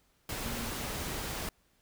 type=tone in noise; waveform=sine; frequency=232.8 Hz; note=A#3; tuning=2 cents flat; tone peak=-41 dBFS; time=0.44-0.69 s; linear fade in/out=2 ms; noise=pink; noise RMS=-37 dBFS; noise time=0.29-1.49 s; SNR=-7 dB; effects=pink hiss -70 dBFS RMS until 1.81 s